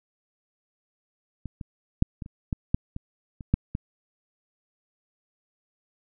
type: clicks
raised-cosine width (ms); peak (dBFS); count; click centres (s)
5; -22 / -23 / -6 / -22 / -29 / -14 / -8 / -21 / -26 / -7 / -16; 11; 1.457 / 1.612 / 2.024 / 2.222 / 2.261 / 2.528 / 2.745 / 2.964 / 3.408 / 3.54 / 3.751
effects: none